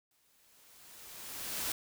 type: noise with exponential growth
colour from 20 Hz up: white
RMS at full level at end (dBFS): -34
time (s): 0.11-1.72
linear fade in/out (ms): 2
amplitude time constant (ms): 350
effects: none